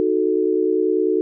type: chord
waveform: sine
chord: D# diminished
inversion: none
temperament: equal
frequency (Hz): 311.1 / 370 / 440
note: D#4 / F#4 / A4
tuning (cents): 0 / 0 / 0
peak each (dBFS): -22 / -19 / -20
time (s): 0-1.21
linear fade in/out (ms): 0
effects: none